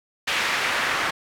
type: noise with band-pass filter sweep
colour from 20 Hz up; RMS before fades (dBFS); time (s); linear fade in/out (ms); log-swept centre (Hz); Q
pink; -24; 0.27-1.11; 10; 2300 to 1500; 1.2
effects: none